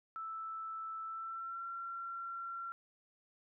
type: tone with pitch glide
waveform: sine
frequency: 1318.5 to 1365 Hz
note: E6 to F6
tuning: 0 to -40 cents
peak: -40 dBFS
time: 0.16-2.72 s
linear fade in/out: 0 ms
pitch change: +60 cents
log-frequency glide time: 1.04-1.66 s
effects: none